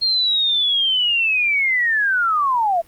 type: linear sweep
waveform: sine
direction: down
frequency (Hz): 4248 to 646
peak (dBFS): -15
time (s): 0.01-2.82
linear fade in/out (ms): 20
effects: pink hiss -52 dBFS RMS until 2.87 s + Opus 32 kbps